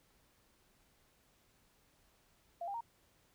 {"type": "tone with pitch steps", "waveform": "sine", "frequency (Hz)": [688, 799.5, 929], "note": ["F5", "G5", "A#5"], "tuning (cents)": [-26, 34, -6], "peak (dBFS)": -38, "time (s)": [2.61, 2.808], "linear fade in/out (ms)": 5, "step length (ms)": 66, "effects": ["pink hiss -71 dBFS RMS until 3.34 s"]}